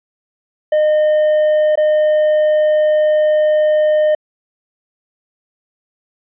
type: tone with dropouts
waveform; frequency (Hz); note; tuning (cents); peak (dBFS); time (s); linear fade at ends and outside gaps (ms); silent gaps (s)
triangle; 611; D#5; -32; -8; 0.72-4.15; 5; 1.756-1.774
effects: resampled to 8000 Hz